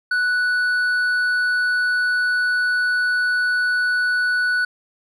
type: tone with hard clipping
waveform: sine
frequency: 1480 Hz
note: F#6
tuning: in tune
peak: -18 dBFS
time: 0.11-4.65 s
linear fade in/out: 5 ms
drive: 4 dB
effects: none